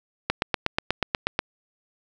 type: click train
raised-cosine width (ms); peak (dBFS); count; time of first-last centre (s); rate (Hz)
0.3; -5; 10; 0.3-1.391; 8.25
effects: none